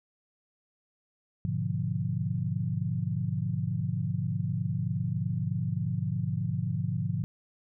sine chord, G# diminished seventh, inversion none, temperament equal, 103.83 / 123.47 / 146.83 / 174.61 Hz, G#2 / B2 / D3 / F3, 0 / 0 / 0 / 0 cents, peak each -33 dBFS, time 1.45-7.24 s, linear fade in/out 0 ms, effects none

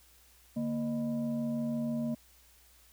sine tone with frequency modulation, 233.1 Hz, A#3, in tune, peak -30 dBFS, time 0.56-2.15 s, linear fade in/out 10 ms, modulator 380 Hz, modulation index 0.61, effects added 60 Hz sine -64 dBFS peak until 2.92 s + white hiss -62 dBFS RMS until 2.92 s

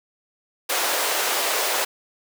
pink high-pass noise, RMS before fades -23 dBFS, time 0.69-1.85 s, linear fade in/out 10 ms, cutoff 460 Hz, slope 24 dB/octave, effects none

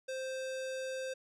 square tone with low-pass filter, 523.3 Hz, C5, in tune, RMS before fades -39 dBFS, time 0.08-1.14 s, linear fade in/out 10 ms, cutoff 7800 Hz, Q 1.1, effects none

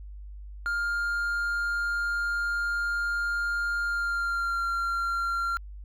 triangle tone with pitch glide, 1405 to 1380.1 Hz, F6 to F6, +10 to -21 cents, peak -24 dBFS, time 0.66-5.57 s, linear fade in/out 0 ms, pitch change -31 cents, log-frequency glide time 3.83-4.64 s, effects added 50 Hz sine -39 dBFS peak until 5.84 s

